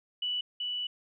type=tone pair in turn; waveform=sine; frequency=2960 / 2960 Hz; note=F#7 / F#7; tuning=0 / 0 cents; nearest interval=unison; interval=0 cents; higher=neither; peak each=-29 / -31 dBFS; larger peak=first; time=0.22-0.41 / 0.6-0.87 s; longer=second; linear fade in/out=5 ms; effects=none